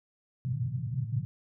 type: band-pass noise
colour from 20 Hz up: white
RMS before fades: -32 dBFS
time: 0.45-1.25 s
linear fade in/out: 0 ms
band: 110 to 140 Hz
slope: 48 dB/octave
effects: none